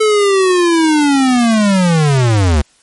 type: linear sweep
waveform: square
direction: down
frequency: 437.6 to 69.3 Hz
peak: -9 dBFS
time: 0-2.62 s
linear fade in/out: 10 ms
effects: white hiss -51 dBFS RMS until 2.82 s + MP3 48 kbps